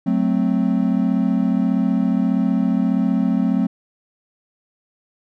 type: chord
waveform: triangle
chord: F# diminished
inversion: none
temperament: equal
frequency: 185 / 220 / 261.6 Hz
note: F#3 / A3 / C4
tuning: 0 / 0 / 0 cents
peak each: -18 dBFS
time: 0.06-3.67 s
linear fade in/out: 10 ms
effects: none